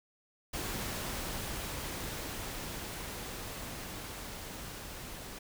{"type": "noise with level ramp", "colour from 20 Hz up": "pink", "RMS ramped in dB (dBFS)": [-37, -45], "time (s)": [0.53, 5.39], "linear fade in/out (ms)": 10, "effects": []}